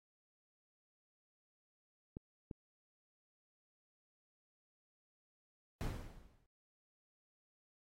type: clicks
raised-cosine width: 3 ms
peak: -32 dBFS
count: 2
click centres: 2.169 / 2.512 s
type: noise with exponential decay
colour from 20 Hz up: brown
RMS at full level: -35 dBFS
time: 5.81-6.46 s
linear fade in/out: 0 ms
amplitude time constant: 140 ms
effects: AAC 48 kbps